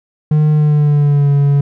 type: tone with pitch glide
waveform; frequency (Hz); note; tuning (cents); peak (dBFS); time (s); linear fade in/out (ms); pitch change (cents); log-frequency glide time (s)
triangle; 152.1 to 141.91; D#3 to C#3; -39 to +41; -6; 0.31-1.61; 5; -120; 0.52-1.3
effects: none